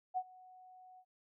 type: tone with ADSR envelope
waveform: sine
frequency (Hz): 740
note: F#5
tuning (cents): 0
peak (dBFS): -31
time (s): 0.14-1.05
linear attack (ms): 32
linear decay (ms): 56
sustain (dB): -24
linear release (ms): 64
effects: none